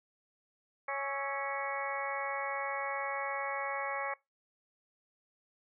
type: harmonic tone with a mistuned harmonic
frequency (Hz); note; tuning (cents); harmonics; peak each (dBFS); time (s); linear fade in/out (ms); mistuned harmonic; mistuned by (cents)
277.2; C#4; 0; 2 / 3 / 4 / 5 / 6 / 7 / 8; -40 / -40 / -39 / -45 / -44 / -43 / -41; 0.88-4.14; 5; 5; -79
effects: noise-tail reverb RT60 0.2 s tail -22 dB re dry